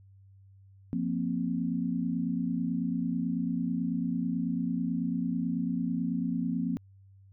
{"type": "chord", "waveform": "sine", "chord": "F suspended fourth", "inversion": "none", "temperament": "just", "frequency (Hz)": [174.61, 232.8, 261.9], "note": ["F3", "Bb3", "C4"], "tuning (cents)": [0, -2, 2], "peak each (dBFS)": -32, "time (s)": [0.93, 6.77], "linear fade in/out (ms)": 0, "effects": ["added 97 Hz sine -53 dBFS peak until 7.32 s"]}